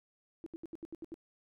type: tone bursts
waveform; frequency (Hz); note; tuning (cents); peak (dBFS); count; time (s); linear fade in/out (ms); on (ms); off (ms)
sine; 329.6; E4; 0; -40; 8; 0.44-1.142; 0; 23; 74
effects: none